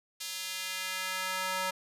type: tone with high-pass filter sweep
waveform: square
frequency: 186.7 Hz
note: F#3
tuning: 16 cents sharp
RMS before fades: -35 dBFS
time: 0.2-1.71 s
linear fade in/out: 10 ms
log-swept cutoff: 3900 to 870 Hz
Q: 0.99
effects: resampled to 32000 Hz